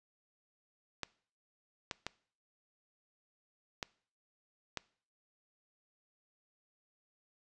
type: clicks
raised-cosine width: 0.2 ms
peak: -19 dBFS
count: 5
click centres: 1.033 / 1.912 / 2.066 / 3.828 / 4.773 s
effects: noise-tail reverb RT60 0.5 s tail -22 dB re dry + resampled to 22050 Hz